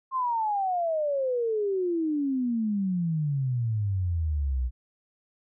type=exponential sweep; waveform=sine; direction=down; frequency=1072 to 59.6 Hz; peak=-24 dBFS; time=0.11-4.71 s; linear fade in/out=50 ms; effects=none